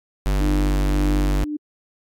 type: tone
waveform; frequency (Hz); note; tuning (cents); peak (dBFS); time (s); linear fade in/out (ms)
square; 49; G1; 0; -18; 0.26-1.44; 0
type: tone with tremolo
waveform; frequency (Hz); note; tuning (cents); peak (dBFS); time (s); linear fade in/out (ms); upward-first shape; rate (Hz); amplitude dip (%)
sine; 298.8; D4; +30; -21; 0.4-1.57; 10; sine; 1.8; 60
effects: AAC 64 kbps